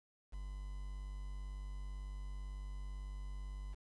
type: tone with quantisation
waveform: triangle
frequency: 49 Hz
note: G1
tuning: in tune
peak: -40 dBFS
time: 0.32-3.75 s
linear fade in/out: 20 ms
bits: 10
effects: resampled to 24000 Hz